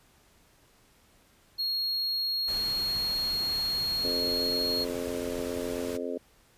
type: tone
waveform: triangle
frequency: 4289 Hz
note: C8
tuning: 42 cents sharp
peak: -26 dBFS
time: 1.58-4.85 s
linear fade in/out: 20 ms
type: noise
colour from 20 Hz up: pink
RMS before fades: -41 dBFS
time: 2.47-5.98 s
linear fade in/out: 20 ms
type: harmonic tone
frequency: 87.31 Hz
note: F2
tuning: in tune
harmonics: 3 / 4 / 5 / 6 / 7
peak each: -36 / -39 / -35 / -38 / -39 dBFS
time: 4.04-6.18 s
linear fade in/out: 5 ms
effects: pink hiss -62 dBFS RMS until 6.57 s + resampled to 32000 Hz